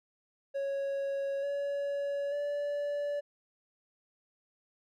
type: tone with pitch steps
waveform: triangle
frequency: 553 / 565.6 / 578.5 Hz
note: C#5 / C#5 / D5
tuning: -4 / +35 / -26 cents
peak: -29 dBFS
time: 0.54-3.21 s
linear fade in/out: 20 ms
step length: 890 ms
effects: none